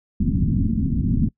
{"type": "low-pass noise", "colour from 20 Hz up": "white", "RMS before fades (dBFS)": -20, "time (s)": [0.2, 1.29], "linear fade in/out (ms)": 5, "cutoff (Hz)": 260, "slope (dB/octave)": 48, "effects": ["noise-tail reverb RT60 0.1 s tail -23 dB re dry"]}